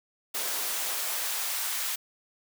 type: noise with high-pass filter sweep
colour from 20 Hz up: white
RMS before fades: -31 dBFS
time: 0.34-1.96 s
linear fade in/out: 10 ms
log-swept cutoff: 360 to 1100 Hz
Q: 0.93
effects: none